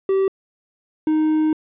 triangle tone pair in turn, 386.3 / 310.8 Hz, G4 / D#4, -25 / -2 cents, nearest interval major third, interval 377 cents, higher first, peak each -13 dBFS, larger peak neither, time 0.09-0.28 / 1.07-1.53 s, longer second, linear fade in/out 2 ms, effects resampled to 8000 Hz

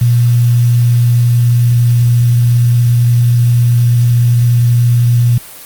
sine tone with quantisation, 120 Hz, B2, 49 cents flat, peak -6 dBFS, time 0.01-5.38 s, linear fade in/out 5 ms, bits 5, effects white hiss -32 dBFS RMS until 5.65 s + Opus 32 kbps

